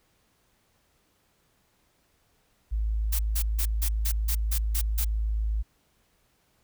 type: tone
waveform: sine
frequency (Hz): 53.8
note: A1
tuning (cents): -38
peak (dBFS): -24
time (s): 2.71-5.63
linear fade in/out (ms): 20
type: noise bursts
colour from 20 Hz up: blue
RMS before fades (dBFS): -30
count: 9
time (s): 3.12-5.048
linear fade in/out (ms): 10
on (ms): 72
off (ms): 160
effects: pink hiss -68 dBFS RMS until 6.63 s